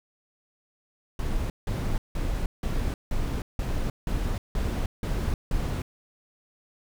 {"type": "noise bursts", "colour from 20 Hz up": "brown", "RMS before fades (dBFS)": -27, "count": 10, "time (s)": [1.19, 5.82], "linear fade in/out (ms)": 2, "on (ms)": 310, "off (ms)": 170, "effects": []}